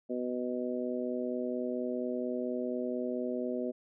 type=harmonic tone; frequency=124.3 Hz; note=B2; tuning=12 cents sharp; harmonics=2 / 3 / 4 / 5; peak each=-35 / -37 / -38 / -39 dBFS; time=0.09-3.72 s; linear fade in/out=20 ms; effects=none